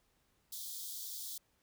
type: high-pass noise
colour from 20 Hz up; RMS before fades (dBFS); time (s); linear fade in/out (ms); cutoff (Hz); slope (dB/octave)
white; -44; 0.52-1.38; 5; 3300; 96
effects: pink hiss -75 dBFS RMS until 1.62 s